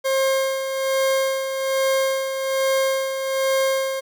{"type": "tone with tremolo", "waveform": "40% pulse", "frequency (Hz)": 534, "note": "C5", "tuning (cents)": 35, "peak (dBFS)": -16, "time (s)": [0.04, 4.01], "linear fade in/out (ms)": 20, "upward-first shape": "sine", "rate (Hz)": 1.2, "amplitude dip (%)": 55, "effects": []}